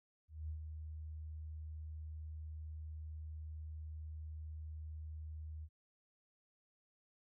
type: tone with ADSR envelope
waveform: sine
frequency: 77.78 Hz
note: D#2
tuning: in tune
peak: -39 dBFS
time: 0.28-5.69 s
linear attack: 210 ms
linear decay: 94 ms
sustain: -5 dB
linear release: 56 ms
effects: none